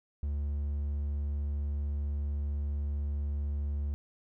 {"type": "tone", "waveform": "triangle", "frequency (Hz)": 72.2, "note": "D2", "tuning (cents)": -29, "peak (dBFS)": -28, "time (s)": [0.23, 3.94], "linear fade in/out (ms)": 0, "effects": []}